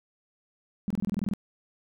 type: tone bursts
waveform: sine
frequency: 201.3 Hz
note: G3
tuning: 46 cents sharp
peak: -25 dBFS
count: 10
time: 0.88-1.336 s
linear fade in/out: 0 ms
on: 24 ms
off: 24 ms
effects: none